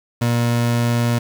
30% pulse tone, 118.7 Hz, A#2, 32 cents sharp, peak -13 dBFS, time 0.21-1.19 s, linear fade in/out 10 ms, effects 7-bit

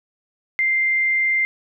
sine tone, 2093 Hz, C7, in tune, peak -16 dBFS, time 0.59-1.45 s, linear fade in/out 0 ms, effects none

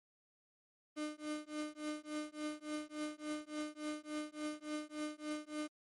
35% pulse tone with tremolo, 302.5 Hz, D#4, 49 cents flat, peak -35 dBFS, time 0.96-5.68 s, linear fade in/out 20 ms, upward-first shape triangle, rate 3.5 Hz, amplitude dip 100%, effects MP3 48 kbps

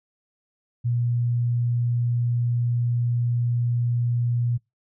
sine tone, 120 Hz, B2, 49 cents flat, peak -20 dBFS, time 0.84-4.58 s, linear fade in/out 20 ms, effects noise-tail reverb RT60 0.2 s tail -25 dB re dry

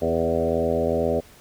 harmonic tone with a mistuned harmonic, 82.41 Hz, E2, in tune, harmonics 1 / 2 / 3 / 4 / 5 / 6 / 7 / 8 / 9, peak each -31 / -32 / -28 / -34 / -26 / -26 / -26 / -30 / -35 dBFS, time 0.01-1.21 s, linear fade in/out 20 ms, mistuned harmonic 7, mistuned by +17 cents, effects pink hiss -50 dBFS RMS until 1.4 s

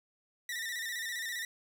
sawtooth tone with vibrato, 1876 Hz, A#6, 11 cents sharp, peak -32 dBFS, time 0.49-1.45 s, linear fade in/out 2 ms, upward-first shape square, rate 15 Hz, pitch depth 62 cents each way, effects none

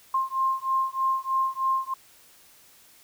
sine beating tone pair, 1058 / 1061.2 Hz, C6 / C6, +19 / +24 cents, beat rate 3.2 Hz, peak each -26 dBFS, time 0.14-1.94 s, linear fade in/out 5 ms, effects white hiss -55 dBFS RMS until 3.03 s

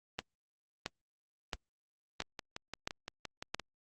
two click trains, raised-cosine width 0.2 ms, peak -23 / -17 dBFS, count 9 / 6, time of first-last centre 2.22-3.597 / 0.19-3.546 s, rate 5.81 / 1.49 Hz, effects Opus 32 kbps

